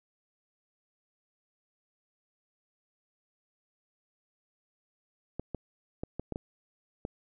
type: clicks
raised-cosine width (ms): 2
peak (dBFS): -21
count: 7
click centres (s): 5.396 / 5.547 / 6.035 / 6.196 / 6.323 / 6.359 / 7.051
effects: none